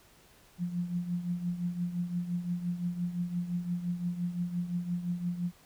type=tone with tremolo; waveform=sine; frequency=175.6 Hz; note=F3; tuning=10 cents sharp; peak=-27 dBFS; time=0.58-5.52 s; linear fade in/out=50 ms; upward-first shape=triangle; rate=5.8 Hz; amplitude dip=75%; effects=pink hiss -60 dBFS RMS until 5.65 s